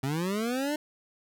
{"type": "linear sweep", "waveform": "25% pulse", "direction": "up", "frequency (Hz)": [128.5, 306.1], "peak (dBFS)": -24, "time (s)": [0.03, 0.76], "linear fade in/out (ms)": 5, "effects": []}